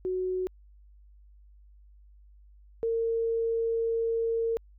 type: tone pair in turn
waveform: sine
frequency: 369.7 / 457 Hz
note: F#4 / A#4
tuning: -1 / -34 cents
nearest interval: major third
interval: 367 cents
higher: second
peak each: -27 / -25 dBFS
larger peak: second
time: 0.05-0.47 / 2.83-4.57 s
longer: second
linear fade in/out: 0 ms
effects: added 50 Hz sine -52 dBFS peak until 4.78 s